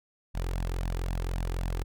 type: tone with flanger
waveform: sawtooth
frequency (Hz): 43.65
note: F1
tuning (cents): 0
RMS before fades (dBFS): -31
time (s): 0.34-1.84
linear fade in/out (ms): 20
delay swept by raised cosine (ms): 1.1 to 2.5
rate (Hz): 3.8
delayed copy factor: +0.65
effects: none